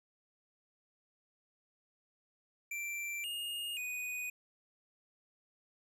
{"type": "tone with pitch steps", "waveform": "square", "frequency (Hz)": [2350, 2844, 2483], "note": ["D7", "F7", "D#7"], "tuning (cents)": [1, 31, -4], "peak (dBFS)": -38, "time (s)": [2.71, 4.3], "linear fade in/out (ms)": 5, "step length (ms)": 530, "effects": []}